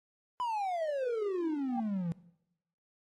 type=exponential sweep; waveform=triangle; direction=down; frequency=1012 to 162.2 Hz; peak=-29 dBFS; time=0.4-2.12 s; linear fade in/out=0 ms
type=tone with exponential growth; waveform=sine; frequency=784 Hz; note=G5; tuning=in tune; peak=-29 dBFS; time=1.62-1.8 s; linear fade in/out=5 ms; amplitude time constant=37 ms
effects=noise-tail reverb RT60 0.8 s tail -19 dB re dry + AAC 32 kbps